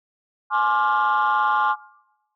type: chord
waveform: sine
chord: D half-diminished seventh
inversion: second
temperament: just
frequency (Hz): 845.8 / 1057.2 / 1174.7 / 1409.6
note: Ab5 / C6 / D6 / F6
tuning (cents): +31 / +18 / 0 / +16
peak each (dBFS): -21 / -21 / -22 / -23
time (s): 0.5-1.76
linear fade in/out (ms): 50
effects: noise-tail reverb RT60 0.9 s tail -20 dB re dry + tanh soft clip ceiling -12 dBFS